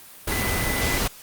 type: tone in noise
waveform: sine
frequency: 2004 Hz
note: B6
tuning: 25 cents sharp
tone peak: -28 dBFS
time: 0.31-0.98 s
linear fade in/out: 10 ms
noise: pink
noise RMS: -24 dBFS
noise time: 0.27-1.08 s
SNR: -7 dB
effects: white hiss -45 dBFS RMS until 1.22 s + Opus 32 kbps